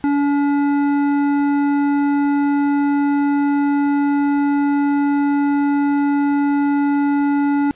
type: tone with hard clipping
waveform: triangle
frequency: 285.4 Hz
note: D4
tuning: 49 cents flat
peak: -16 dBFS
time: 0.04-7.71 s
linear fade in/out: 0 ms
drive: 15 dB
effects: pink hiss -50 dBFS RMS until 7.75 s + resampled to 8000 Hz